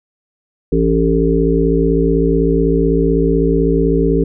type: harmonic tone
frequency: 55.9 Hz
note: A1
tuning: 28 cents sharp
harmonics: 1 / 3 / 5 / 7 / 8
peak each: -17 / -17 / -17 / -17 / -17 dBFS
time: 0.72-4.24 s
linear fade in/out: 5 ms
effects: none